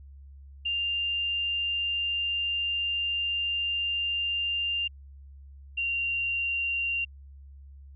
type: tone pair in turn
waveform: sine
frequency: 2794 / 2768 Hz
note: F7 / F7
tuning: 0 / -16 cents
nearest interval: unison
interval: 16 cents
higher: first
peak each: -26 dBFS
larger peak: neither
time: 0.65-4.88 / 5.77-7.05 s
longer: first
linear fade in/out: 10 ms
effects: added 69 Hz sine -45 dBFS peak until 7.95 s